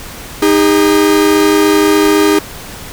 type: tone pair together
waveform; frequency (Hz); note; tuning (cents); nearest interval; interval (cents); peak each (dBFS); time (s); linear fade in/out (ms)
45% pulse; 311.1 / 404.8; D#4 / G#4; 0 / -44; perfect fourth; 456; -10; 0.42-2.39; 5
effects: pink hiss -29 dBFS RMS until 2.92 s